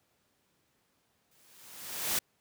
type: noise with exponential growth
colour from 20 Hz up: white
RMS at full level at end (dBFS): -28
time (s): 1.31-2.19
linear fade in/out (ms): 5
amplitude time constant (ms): 190
effects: pink hiss -73 dBFS RMS until 2.4 s + high-pass 100 Hz 12 dB/octave